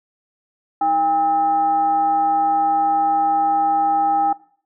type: tone with frequency modulation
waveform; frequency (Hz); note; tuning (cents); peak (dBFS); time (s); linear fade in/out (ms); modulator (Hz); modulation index
sine; 803; G5; +41; -15; 0.81-4.33; 5; 487; 0.43
effects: noise-tail reverb RT60 0.5 s tail -19 dB re dry